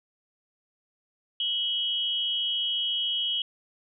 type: tone pair together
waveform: sine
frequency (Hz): 2960 / 3253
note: F#7 / G#7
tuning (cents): 0 / -37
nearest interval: major second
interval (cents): 163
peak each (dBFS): -28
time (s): 1.4-3.42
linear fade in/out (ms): 2
effects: none